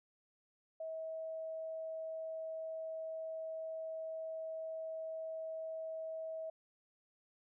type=tone; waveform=sine; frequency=643 Hz; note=E5; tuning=43 cents flat; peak=-40 dBFS; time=0.8-6.5 s; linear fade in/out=5 ms; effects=none